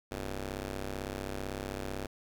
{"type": "ring-modulated tone", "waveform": "10% pulse", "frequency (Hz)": 98.1, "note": "G2", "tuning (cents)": 2, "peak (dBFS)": -25, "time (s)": [0.11, 2.07], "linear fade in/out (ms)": 10, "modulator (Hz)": 165, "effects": []}